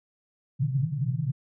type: band-pass noise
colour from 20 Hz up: pink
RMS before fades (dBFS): -27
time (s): 0.59-1.32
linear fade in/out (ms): 20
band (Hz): 120 to 160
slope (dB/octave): 96
effects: none